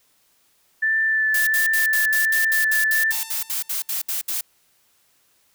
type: tone with vibrato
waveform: sine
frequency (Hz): 1760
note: A6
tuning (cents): 0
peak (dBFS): -17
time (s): 0.82-3.12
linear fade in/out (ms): 10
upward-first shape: sine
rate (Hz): 1.4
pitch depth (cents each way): 15
type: noise bursts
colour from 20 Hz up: blue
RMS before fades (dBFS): -25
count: 16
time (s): 1.34-4.41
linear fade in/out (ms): 5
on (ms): 130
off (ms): 66
type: tone with exponential decay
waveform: 5% pulse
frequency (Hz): 895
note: A5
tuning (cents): +29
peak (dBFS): -17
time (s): 3.12-4.09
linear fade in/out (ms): 1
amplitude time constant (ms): 210
effects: white hiss -62 dBFS RMS until 5.54 s